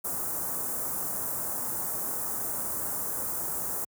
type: band-stop noise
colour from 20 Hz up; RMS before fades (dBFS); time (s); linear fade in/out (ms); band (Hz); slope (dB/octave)
white; -32; 0.04-3.85; 10; 1300 to 7900; 24
effects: high-pass 60 Hz 12 dB/octave